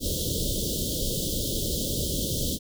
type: band-stop noise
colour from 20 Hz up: pink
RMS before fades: -28 dBFS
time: 0-2.59 s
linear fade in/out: 50 ms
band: 590 to 3100 Hz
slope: 96 dB/octave
effects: none